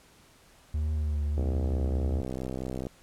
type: tone with vibrato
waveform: triangle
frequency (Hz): 75.1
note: D2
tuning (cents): +39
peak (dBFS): -24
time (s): 0.74-2.21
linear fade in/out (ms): 5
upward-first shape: triangle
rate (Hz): 1.5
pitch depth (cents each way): 48
type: click train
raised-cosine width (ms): 2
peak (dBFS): -21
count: 97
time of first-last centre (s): 1.38-2.868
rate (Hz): 64.5
effects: pink hiss -58 dBFS RMS until 3.02 s + low-pass 12000 Hz 12 dB/octave